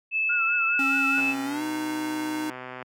sine tone, 2617 Hz, E7, 13 cents flat, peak -22 dBFS, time 0.11-1.35 s, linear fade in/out 50 ms
sine tone with vibrato, 1396.9 Hz, F6, in tune, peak -26 dBFS, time 0.29-1.21 s, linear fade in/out 10 ms, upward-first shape triangle, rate 4.8 Hz, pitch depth 84 cents each way
square tone with pitch glide, 272.4 to 307.5 Hz, C#4 to D#4, -30 to -20 cents, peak -28 dBFS, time 0.79-2.5 s, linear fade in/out 2 ms, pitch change +210 cents, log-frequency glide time 1.44-1.63 s
click train, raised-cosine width 0.5 ms, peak -22 dBFS, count 210, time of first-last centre 1.18-2.826 s, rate 127 Hz
effects high-pass 150 Hz 12 dB/octave

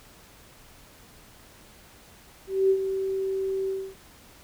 sine tone with ADSR envelope, 384.8 Hz, G4, 32 cents flat, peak -16 dBFS, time 2.47-3.95 s, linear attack 230 ms, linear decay 70 ms, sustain -9 dB, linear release 260 ms, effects pink hiss -52 dBFS RMS until 4.43 s

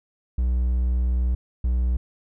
triangle tone pair in turn, 61.6 / 61.36 Hz, B1 / B1, -4 / -11 cents, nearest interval unison, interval 7 cents, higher first, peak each -17 dBFS, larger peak neither, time 0.38-1.35 / 1.64-1.97 s, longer first, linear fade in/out 5 ms, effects none

